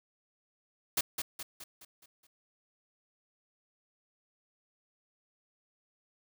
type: noise with echo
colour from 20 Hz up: white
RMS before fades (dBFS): -29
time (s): 0.97-1.01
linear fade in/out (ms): 5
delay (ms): 210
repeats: 6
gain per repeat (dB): -6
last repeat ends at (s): 2.27
effects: none